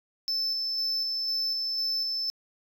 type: tone with tremolo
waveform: sine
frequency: 5274 Hz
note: E8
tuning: in tune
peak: -23 dBFS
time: 0.28-2.3 s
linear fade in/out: 0 ms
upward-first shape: square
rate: 2 Hz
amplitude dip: 30%
effects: tanh soft clip ceiling -25 dBFS + 10-bit